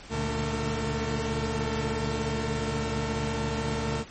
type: tone cluster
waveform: sawtooth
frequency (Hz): 70.8 / 116.7 / 145.9 / 219 / 454.7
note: C#2 / A#2 / D3 / A3 / A#4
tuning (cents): +37 / +2 / -11 / -8 / -43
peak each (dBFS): -30 / -32 / -30 / -29 / -29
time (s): 0.09-4.05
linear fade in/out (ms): 50
effects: pink hiss -47 dBFS RMS until 4.1 s + MP3 32 kbps